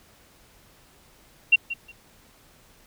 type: tone with echo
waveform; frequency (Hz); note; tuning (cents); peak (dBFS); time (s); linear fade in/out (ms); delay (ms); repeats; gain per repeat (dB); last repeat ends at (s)
sine; 2753; F7; -25; -11; 1.52-1.56; 10; 180; 2; -15; 1.92
effects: pink hiss -56 dBFS RMS until 2.86 s